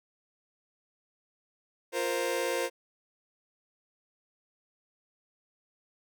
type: chord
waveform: sawtooth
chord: F suspended fourth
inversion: none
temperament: just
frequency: 349.2 / 465.6 / 523.8 Hz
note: F4 / Bb4 / C5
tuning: 0 / -2 / +2 cents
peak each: -31 / -29 / -27 dBFS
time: 1.92-2.7 s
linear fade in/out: 50 ms
effects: none